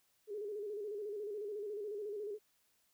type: tone with vibrato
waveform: sine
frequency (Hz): 415.3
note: G#4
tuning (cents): 0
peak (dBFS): -39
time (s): 0.27-2.39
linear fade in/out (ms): 50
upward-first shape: square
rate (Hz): 14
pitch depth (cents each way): 58
effects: white hiss -75 dBFS RMS until 2.93 s